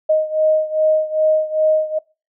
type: beating tone pair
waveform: sine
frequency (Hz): 622.3 / 624.8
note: D#5 / D#5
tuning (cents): 0 / +7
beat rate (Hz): 2.5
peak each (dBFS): -15 / -18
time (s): 0.09-1.99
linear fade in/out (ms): 10
effects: noise-tail reverb RT60 0.3 s tail -23 dB re dry